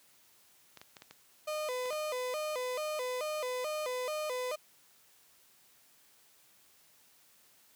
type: clicks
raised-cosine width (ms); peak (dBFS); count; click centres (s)
0.2; -31; 7; 0.773 / 0.815 / 0.968 / 1.021 / 1.11 / 1.857 / 1.928
type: tone with vibrato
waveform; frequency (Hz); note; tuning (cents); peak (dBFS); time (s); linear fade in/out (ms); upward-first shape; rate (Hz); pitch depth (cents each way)
35% pulse; 554.4; C#5; 0; -32; 1.47-4.56; 10; square; 2.3; 170
effects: white hiss -64 dBFS RMS until 7.75 s + high-pass 80 Hz 12 dB/octave